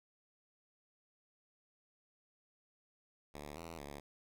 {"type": "tone with pitch steps", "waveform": "5% pulse", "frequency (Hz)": [73.5, 83.1, 71.7], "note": ["D2", "E2", "D2"], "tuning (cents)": [2, 15, -41], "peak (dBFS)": -35, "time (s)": [3.34, 4], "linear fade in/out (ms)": 5, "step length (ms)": 220, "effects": []}